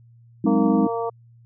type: chord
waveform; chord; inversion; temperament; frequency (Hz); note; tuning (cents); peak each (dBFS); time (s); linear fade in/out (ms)
sine; Ab dominant seventh; third; equal; 185 / 207.7 / 261.6 / 311.1; Gb3 / Ab3 / C4 / Eb4; 0 / 0 / 0 / 0; -25 / -20 / -22 / -21; 0.44-0.87; 5
type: harmonic tone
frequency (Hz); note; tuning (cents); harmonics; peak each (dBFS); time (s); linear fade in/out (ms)
230.9; A#3; -16; 2 / 3 / 4 / 5; -25 / -29 / -31 / -33; 0.46-1.1; 10
effects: added 117 Hz sine -48 dBFS peak until 1.45 s